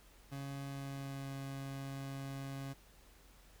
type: tone with pitch glide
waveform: 30% pulse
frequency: 138.59 to 136.68 Hz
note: C#3 to C#3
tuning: 0 to -24 cents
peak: -39 dBFS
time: 0.31-2.74 s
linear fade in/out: 20 ms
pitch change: -24 cents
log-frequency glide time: 0.63-1.37 s
effects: added 46 Hz sine -62 dBFS peak until 3.6 s + pink hiss -64 dBFS RMS until 3.6 s